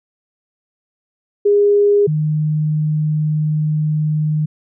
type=tone pair in turn; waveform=sine; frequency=408.8 / 153.13 Hz; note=G#4 / D#3; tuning=-27 / -27 cents; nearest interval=octave + perfect fourth; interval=1700 cents; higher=first; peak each=-9 / -14 dBFS; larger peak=first; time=1.45-2.07 / 2.07-4.46 s; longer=second; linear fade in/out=10 ms; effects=none